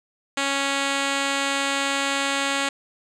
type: tone with low-pass filter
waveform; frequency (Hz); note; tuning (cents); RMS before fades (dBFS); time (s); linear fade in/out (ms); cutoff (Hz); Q
5% pulse; 276.9; C#4; -2; -24; 0.37-2.69; 5; 6700; 1.6
effects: none